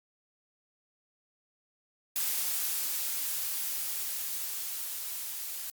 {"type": "noise with level ramp", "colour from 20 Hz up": "blue", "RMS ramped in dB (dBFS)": [-30, -38], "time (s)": [2.16, 5.7], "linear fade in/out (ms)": 0, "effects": ["Opus 48 kbps"]}